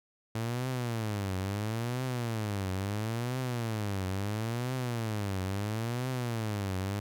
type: tone with vibrato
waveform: sawtooth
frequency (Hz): 110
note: A2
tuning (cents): 0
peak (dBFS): -27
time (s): 0.35-7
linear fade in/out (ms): 5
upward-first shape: triangle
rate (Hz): 0.74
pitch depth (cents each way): 300
effects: none